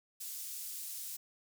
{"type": "high-pass noise", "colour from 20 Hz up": "pink", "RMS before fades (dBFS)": -43, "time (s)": [0.2, 1.17], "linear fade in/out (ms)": 10, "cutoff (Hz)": 7700, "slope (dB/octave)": 12, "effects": []}